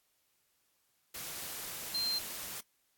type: tone in noise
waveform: sine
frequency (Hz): 4155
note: C8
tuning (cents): -13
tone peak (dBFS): -31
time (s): 1.94-2.19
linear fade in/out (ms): 10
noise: white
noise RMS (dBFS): -42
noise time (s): 1.14-2.61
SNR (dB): +8
effects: white hiss -75 dBFS RMS until 2.97 s + AAC 64 kbps